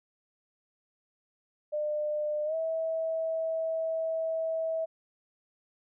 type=tone with pitch glide; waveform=sine; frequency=601 to 647.9 Hz; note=D5 to E5; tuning=+40 to -30 cents; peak=-28 dBFS; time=1.72-4.86 s; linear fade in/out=20 ms; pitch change=+130 cents; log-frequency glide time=2.45-2.55 s; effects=none